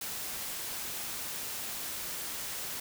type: noise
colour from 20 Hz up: white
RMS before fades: -38 dBFS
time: 0.01-2.8 s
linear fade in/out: 5 ms
effects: none